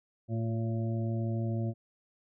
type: harmonic tone with a mistuned harmonic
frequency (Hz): 113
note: A2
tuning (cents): +47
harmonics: 1 / 2 / 3 / 5 / 6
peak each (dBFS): -30 / -36 / -40 / -44 / -46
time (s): 0.28-1.74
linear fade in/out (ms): 50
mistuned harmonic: 3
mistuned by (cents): +31
effects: none